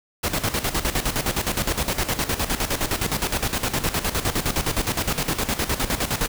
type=noise with tremolo; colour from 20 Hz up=pink; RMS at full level=-22 dBFS; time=0.23-6.28 s; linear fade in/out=10 ms; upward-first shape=square; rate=9.7 Hz; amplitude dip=70%; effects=none